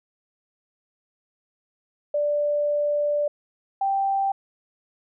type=tone pair in turn; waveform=sine; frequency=587.3 / 784 Hz; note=D5 / G5; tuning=0 / 0 cents; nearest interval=perfect fourth; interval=500 cents; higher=second; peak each=-20 dBFS; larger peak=neither; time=2.14-3.28 / 3.81-4.32 s; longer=first; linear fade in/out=5 ms; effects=none